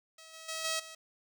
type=tone with level steps; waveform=5% pulse; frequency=643 Hz; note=E5; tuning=43 cents flat; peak=-40 / -36 / -25 / -20 / -35 dBFS; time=0.18-0.95 s; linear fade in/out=5 ms; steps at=0.33 / 0.48 / 0.64 / 0.79 s; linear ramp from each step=10 ms; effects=none